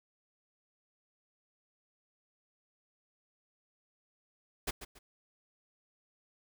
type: noise with echo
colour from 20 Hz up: pink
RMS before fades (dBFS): -34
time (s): 4.67-4.71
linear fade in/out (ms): 10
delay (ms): 140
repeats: 2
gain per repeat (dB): -11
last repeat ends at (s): 4.99
effects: none